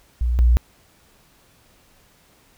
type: tone pair in turn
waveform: sine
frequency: 60 / 59.71 Hz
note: B1 / A#1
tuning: -49 / +42 cents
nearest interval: unison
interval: 9 cents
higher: first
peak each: -17 / -11 dBFS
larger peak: second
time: 0.21-0.39 / 0.39-0.57 s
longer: neither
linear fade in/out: 0 ms
effects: pink hiss -56 dBFS RMS until 2.57 s